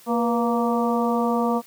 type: harmonic tone with a mistuned harmonic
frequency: 233.1 Hz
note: A#3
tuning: in tune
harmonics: 1 / 2 / 3 / 4 / 5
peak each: -22 / -25 / -27 / -28 / -29 dBFS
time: 0.06-1.62 s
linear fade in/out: 50 ms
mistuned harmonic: 2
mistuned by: +61 cents
effects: white hiss -50 dBFS RMS until 1.66 s + high-pass 100 Hz 12 dB/octave